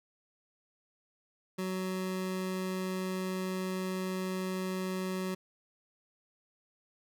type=tone; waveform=25% pulse; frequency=186.5 Hz; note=F#3; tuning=14 cents sharp; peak=-29 dBFS; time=1.58-5.35 s; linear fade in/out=10 ms; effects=none